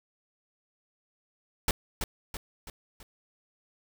pink noise with echo, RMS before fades -25 dBFS, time 1.68-1.71 s, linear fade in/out 2 ms, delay 330 ms, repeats 4, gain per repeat -6 dB, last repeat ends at 3.03 s, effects none

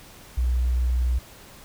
triangle tone with tanh clipping, 61.74 Hz, B1, in tune, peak -19 dBFS, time 0.37-1.19 s, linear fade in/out 10 ms, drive 3 dB, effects pink hiss -47 dBFS RMS until 1.64 s

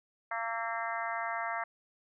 harmonic tone with a mistuned harmonic, 229.3 Hz, A#3, 28 cents flat, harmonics 3 / 4 / 5 / 6 / 7 / 8 / 9, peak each -38 / -39 / -40 / -41 / -41 / -42 / -43 dBFS, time 0.31-1.64 s, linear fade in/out 5 ms, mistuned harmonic 6, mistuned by -44 cents, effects none

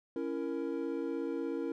triangle chord, A# diminished, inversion first, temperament equal with one note detuned, 277.2 / 333.8 / 466.2 Hz, C#4 / E4 / A#4, 0 / +22 / 0 cents, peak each -36 / -35 / -36 dBFS, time 0.16-1.72 s, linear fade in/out 2 ms, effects none

